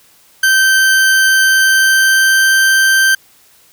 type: tone with pitch glide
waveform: 40% pulse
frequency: 1554 to 1563 Hz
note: G6 to G6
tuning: -16 to -6 cents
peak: -7 dBFS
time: 0.43-3.15 s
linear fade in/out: 5 ms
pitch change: +10 cents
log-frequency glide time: 1.46-2.56 s
effects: white hiss -48 dBFS RMS until 3.72 s